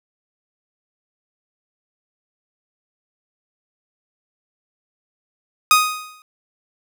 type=tone with exponential decay; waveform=sawtooth; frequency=1247 Hz; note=D#6; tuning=3 cents sharp; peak=-4 dBFS; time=5.71-6.22 s; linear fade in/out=1 ms; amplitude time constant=110 ms; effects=none